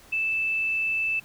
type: tone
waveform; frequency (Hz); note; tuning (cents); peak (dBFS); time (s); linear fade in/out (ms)
sine; 2637; E7; 0; -23; 0.12-1.2; 10
effects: pink hiss -52 dBFS RMS until 1.24 s